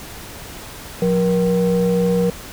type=ring-modulated tone; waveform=triangle; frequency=147.6 Hz; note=D3; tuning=9 cents sharp; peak=-9 dBFS; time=1.02-2.3 s; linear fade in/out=2 ms; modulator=327 Hz; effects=pink hiss -35 dBFS RMS until 2.52 s